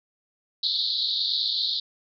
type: band-pass noise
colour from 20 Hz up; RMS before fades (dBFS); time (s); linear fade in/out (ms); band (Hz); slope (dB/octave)
white; -26; 0.63-1.8; 5; 3600 to 4500; 96
effects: none